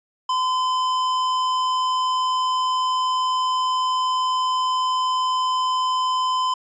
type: tone with tanh clipping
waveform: sine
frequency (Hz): 1021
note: C6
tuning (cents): -43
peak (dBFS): -21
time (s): 0.29-6.54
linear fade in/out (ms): 5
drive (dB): 16
effects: resampled to 16000 Hz